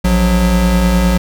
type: tone pair together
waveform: square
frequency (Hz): 57.28 / 181.6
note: A#1 / F#3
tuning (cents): -30 / -32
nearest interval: octave + minor sixth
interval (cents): 1998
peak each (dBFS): -13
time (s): 0.04-1.18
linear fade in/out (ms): 10
effects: none